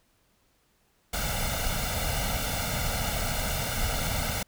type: noise with comb filter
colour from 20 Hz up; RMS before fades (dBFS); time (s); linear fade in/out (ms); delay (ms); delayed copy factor
pink; -29; 1.13-4.43; 5; 1.4; +0.8
effects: pink hiss -68 dBFS RMS until 4.47 s